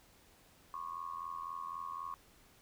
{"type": "tone with amplitude modulation", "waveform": "sine", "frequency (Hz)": 1096, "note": "C#6", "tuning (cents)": -20, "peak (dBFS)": -36, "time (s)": [0.74, 2.14], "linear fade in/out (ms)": 0, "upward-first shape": "sine", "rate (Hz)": 83.9, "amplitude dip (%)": 90, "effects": ["pink hiss -64 dBFS RMS until 2.61 s"]}